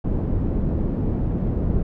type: low-pass noise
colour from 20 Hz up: pink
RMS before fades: -22 dBFS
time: 0.04-1.83 s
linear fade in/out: 5 ms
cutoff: 310 Hz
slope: 12 dB/octave
effects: none